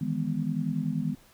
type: chord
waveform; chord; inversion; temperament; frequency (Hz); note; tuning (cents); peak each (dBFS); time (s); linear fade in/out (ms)
sine; E major seventh; third; just; 154.51 / 164.81 / 206 / 247.2; D#3 / E3 / G#3 / B3; -12 / 0 / -14 / +2; -32; 0.01-1.15; 5
effects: pink hiss -58 dBFS RMS until 1.33 s